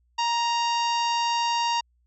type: harmonic tone with a mistuned harmonic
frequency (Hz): 932.3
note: A#5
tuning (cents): 0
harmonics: 1 / 2 / 3 / 4 / 5 / 6 / 7 / 8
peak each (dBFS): -23 / -37 / -31 / -36 / -34 / -37 / -42 / -48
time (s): 0.18-1.81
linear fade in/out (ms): 10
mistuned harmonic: 1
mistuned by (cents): +16
effects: added 60 Hz sine -63 dBFS peak until 2.06 s